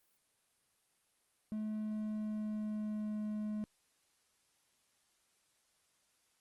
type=tone with pitch glide; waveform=triangle; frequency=214.8 to 212.1 Hz; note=A3 to G#3; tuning=-41 to +37 cents; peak=-34 dBFS; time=1.52-3.64 s; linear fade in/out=0 ms; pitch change=-22 cents; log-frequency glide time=1.65-3.2 s; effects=white hiss -75 dBFS RMS until 6.4 s + Opus 32 kbps